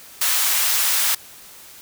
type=high-pass noise; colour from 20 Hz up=white; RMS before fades=-19 dBFS; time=0.21-1.15 s; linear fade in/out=5 ms; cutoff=950 Hz; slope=12 dB/octave; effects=white hiss -43 dBFS RMS until 1.81 s